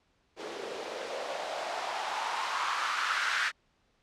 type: noise with band-pass filter sweep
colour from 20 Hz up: blue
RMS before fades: -33 dBFS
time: 0.36-3.52 s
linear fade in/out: 50 ms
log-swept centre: 380 to 1600 Hz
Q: 3.6
effects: pink hiss -71 dBFS RMS until 4.02 s + low-pass 5000 Hz 12 dB/octave